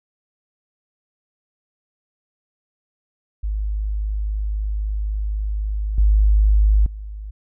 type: tone with level steps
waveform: sine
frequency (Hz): 51.91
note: G#1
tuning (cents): 0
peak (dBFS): -20 / -11 / -29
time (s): 3.43-7.31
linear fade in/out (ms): 10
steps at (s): 5.98 / 6.86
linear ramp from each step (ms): 2
effects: none